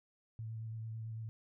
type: tone with vibrato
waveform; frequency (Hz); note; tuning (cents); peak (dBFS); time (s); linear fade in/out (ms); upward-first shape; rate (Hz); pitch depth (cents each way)
sine; 111.7; A2; +27; -40; 0.39-1.29; 0; square; 9; 16
effects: none